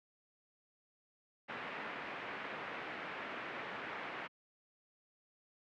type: low-pass noise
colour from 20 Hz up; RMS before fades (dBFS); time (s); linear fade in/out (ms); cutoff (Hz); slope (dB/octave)
white; -44; 1.48-4.28; 20; 2300; 24
effects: high-pass 200 Hz 12 dB/octave